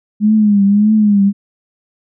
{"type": "tone with vibrato", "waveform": "sine", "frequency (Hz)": 207.3, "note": "G#3", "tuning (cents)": -3, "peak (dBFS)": -7, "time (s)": [0.2, 1.33], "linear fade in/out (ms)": 50, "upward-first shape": "triangle", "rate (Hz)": 1.7, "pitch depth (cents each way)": 93, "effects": []}